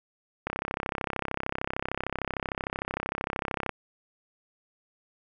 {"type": "click train", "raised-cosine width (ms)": 0.5, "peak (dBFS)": -14, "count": 108, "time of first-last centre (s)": [0.47, 3.693], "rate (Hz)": 33.2, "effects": []}